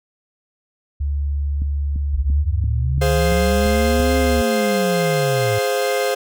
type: tone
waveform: sine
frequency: 71.4 Hz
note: D2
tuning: 48 cents flat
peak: -18 dBFS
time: 1-4.42 s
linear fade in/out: 10 ms
type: click train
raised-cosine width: 5 ms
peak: -17 dBFS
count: 8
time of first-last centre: 1.62-4.001 s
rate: 2.94 Hz
type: linear two-way sweep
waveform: sine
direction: up then down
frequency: 49 to 261.6 to 105.3 Hz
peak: -20 dBFS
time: 2.13-5.59 s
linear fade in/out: 10 ms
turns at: 4.17 s
type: chord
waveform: 45% pulse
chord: F minor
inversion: first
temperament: equal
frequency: 415.3 / 523.3 / 698.5 Hz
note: Ab4 / C5 / F5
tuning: 0 / 0 / 0 cents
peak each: -22 / -20 / -25 dBFS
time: 3.01-6.15 s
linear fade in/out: 10 ms
effects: none